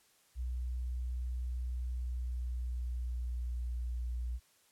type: tone with pitch glide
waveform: sine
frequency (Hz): 61.74 to 60.3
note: B1 to B1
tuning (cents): 0 to -41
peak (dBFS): -34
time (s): 0.35-4.4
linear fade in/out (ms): 50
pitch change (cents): -41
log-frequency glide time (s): 1.86-3.8
effects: white hiss -68 dBFS RMS until 4.71 s + low-pass 12000 Hz 12 dB/octave